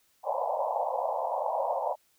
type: band-pass noise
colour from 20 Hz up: pink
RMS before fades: -30 dBFS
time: 0.23-1.96 s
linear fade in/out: 50 ms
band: 520 to 1000 Hz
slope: 96 dB/octave
effects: white hiss -68 dBFS RMS until 2.18 s